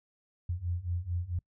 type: beating tone pair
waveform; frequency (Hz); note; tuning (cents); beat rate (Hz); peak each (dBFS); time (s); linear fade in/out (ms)
sine; 85.2 / 89.7; F2 / F2; -42 / +47; 4.5; -35 / -33; 0.49-1.39; 5
effects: noise-tail reverb RT60 0.1 s tail -26 dB re dry